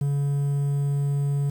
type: tone with quantisation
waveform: triangle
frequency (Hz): 141.8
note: C#3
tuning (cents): +40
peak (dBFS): -19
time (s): 0.01-1.5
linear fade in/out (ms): 5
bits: 8
effects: none